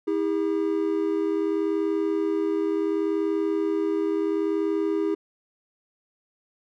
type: tone pair together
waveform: triangle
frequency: 322.5 / 403.2 Hz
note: E4 / G4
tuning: -38 / +49 cents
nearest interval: major third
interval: 387 cents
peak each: -23 dBFS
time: 0.07-5.15 s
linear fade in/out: 10 ms
effects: none